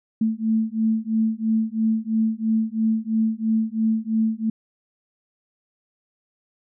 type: beating tone pair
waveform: sine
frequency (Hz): 220 / 223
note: A3 / A3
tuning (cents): 0 / +23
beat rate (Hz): 3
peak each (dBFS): -22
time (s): 0.21-4.5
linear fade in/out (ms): 5
effects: none